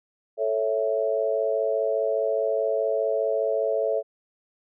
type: chord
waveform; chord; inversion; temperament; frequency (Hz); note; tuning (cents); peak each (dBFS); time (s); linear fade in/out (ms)
sine; A major; none; equal; 440 / 554.4 / 659.3; A4 / C#5 / E5; 0 / 0 / 0; -26; 0.37-4.03; 50
effects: none